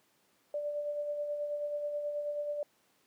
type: tone with tremolo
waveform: sine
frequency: 587.3 Hz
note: D5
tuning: in tune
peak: -31 dBFS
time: 0.54-2.63 s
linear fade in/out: 2 ms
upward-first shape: sine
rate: 9.3 Hz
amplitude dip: 40%
effects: pink hiss -70 dBFS RMS until 3.06 s + high-pass 200 Hz 12 dB/octave